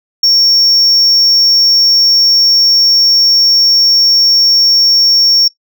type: tone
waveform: sine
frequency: 5500 Hz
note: F8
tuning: 27 cents flat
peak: -3 dBFS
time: 0.23-5.48 s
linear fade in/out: 5 ms
effects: noise-tail reverb RT60 0.1 s tail -21 dB re dry + tanh soft clip ceiling -4 dBFS